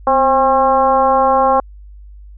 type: tone with frequency modulation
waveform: sine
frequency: 804 Hz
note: G5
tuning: 44 cents sharp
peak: -9 dBFS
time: 0.07-1.6 s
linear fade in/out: 2 ms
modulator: 274 Hz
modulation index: 1.3
effects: added 50 Hz sine -34 dBFS peak until 2.37 s